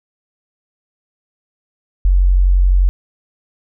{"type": "tone", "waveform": "sine", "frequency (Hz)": 45.76, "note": "F#1", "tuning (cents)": -18, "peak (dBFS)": -8, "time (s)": [2.05, 2.89], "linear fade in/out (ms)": 0, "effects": []}